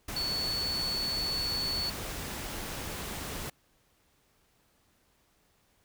sine tone in noise, 4435 Hz, C#8, in tune, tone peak -30 dBFS, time 0.16-1.9 s, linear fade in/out 5 ms, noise pink, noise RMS -38 dBFS, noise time 0.08-3.5 s, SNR +5 dB, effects pink hiss -69 dBFS RMS until 5.84 s

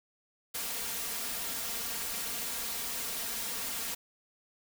white noise with comb filter, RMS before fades -36 dBFS, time 0.54-3.95 s, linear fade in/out 10 ms, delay 4.3 ms, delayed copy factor +0.6, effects none

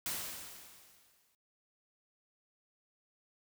white noise with exponential decay, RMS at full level -36 dBFS, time 0.06-1.35 s, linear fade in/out 1 ms, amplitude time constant 280 ms, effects noise-tail reverb RT60 0.1 s tail -24 dB re dry

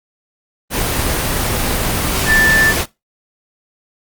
sine tone in noise, 1764 Hz, A6, 4 cents sharp, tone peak -10 dBFS, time 2.26-2.74 s, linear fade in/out 50 ms, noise pink, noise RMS -17 dBFS, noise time 0.7-2.86 s, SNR +4 dB, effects noise-tail reverb RT60 0.2 s tail -19 dB re dry + Opus 24 kbps

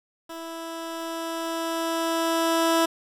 15% pulse tone with level ramp, 329.6 Hz, E4, in tune, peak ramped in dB -29 to -12 dBFS, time 0.29-2.86 s, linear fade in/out 10 ms, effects resampled to 32000 Hz + 9-bit

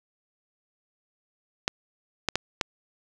clicks, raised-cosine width 0.2 ms, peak -6 dBFS, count 4, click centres 1.679 / 2.287 / 2.356 / 2.612 s, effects none

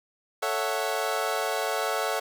25% pulse chord, F# minor seventh, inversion first, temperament equal, 440 / 554.4 / 659.3 / 740 Hz, A4 / C#5 / E5 / F#5, 0 / 0 / 0 / 0 cents, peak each -28 dBFS, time 0.42-2.2 s, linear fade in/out 10 ms, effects none

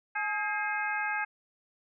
harmonic tone with a mistuned harmonic, 423.2 Hz, G#4, 33 cents sharp, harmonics 2 / 3 / 4 / 5 / 6, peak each -34 / -39 / -32 / -37 / -39 dBFS, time 0.15-1.25 s, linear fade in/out 10 ms, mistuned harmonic 4, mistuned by -77 cents, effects none

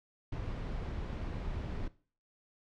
brown noise, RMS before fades -38 dBFS, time 0.32-1.88 s, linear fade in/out 5 ms, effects noise-tail reverb RT60 0.4 s tail -18 dB re dry + low-pass 4000 Hz 12 dB/octave

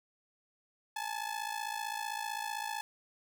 sawtooth ring-modulated tone, 862 Hz, A5, 36 cents flat, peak -29 dBFS, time 0.96-2.81 s, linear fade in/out 0 ms, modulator 27.8 Hz, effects none

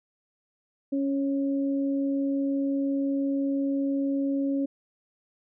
sine tone pair together, 277.2 / 548.7 Hz, C#4 / C#5, 0 / -18 cents, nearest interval octave, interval 1182 cents, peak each -24 / -34 dBFS, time 0.92-4.66 s, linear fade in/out 10 ms, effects none

